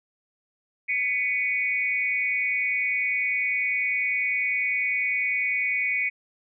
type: tone with amplitude modulation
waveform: sine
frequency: 2235 Hz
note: C#7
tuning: 14 cents sharp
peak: -18 dBFS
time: 0.88-6.1 s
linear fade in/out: 20 ms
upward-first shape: sine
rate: 230 Hz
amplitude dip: 100%
effects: none